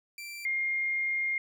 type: tone pair in turn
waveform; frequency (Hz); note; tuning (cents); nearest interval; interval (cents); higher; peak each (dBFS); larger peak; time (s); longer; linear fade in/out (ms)
sawtooth / sine; 2349 / 2124; D7 / C7; 0 / +25; major second; 175; first; -36 / -27; second; 0.18-0.45 / 0.45-1.38; second; 2
effects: none